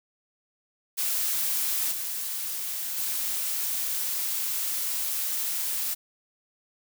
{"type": "noise with level steps", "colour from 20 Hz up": "blue", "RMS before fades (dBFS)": [-27, -32, -29], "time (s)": [0.97, 5.95], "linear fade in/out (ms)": 20, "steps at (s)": [1.91, 2.96], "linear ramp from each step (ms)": 20, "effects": []}